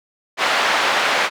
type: band-pass noise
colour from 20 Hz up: pink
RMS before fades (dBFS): -18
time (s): 0.37-1.3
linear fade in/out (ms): 50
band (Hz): 750 to 3200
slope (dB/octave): 12
effects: none